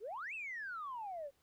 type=exponential two-way sweep; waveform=sine; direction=up then down; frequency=376.6 to 2721 to 539 Hz; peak=-40 dBFS; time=0-1.31 s; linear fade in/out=50 ms; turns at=0.34 s; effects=tanh soft clip ceiling -36 dBFS + pink hiss -75 dBFS RMS until 1.42 s